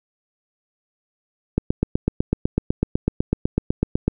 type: click train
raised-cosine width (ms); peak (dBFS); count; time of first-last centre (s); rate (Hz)
3; -4; 21; 1.58-4.08; 8
effects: none